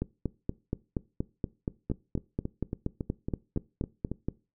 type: two click trains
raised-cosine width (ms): 3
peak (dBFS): -19 / -16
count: 9 / 19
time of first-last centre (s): 1.9-4.116 / 0.02-4.285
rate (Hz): 3.61 / 4.22
effects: noise-tail reverb RT60 0.3 s tail -21 dB re dry